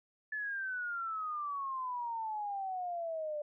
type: exponential sweep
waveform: sine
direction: down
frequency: 1739 to 587.3 Hz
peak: -35 dBFS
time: 0.32-3.42 s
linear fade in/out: 5 ms
effects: none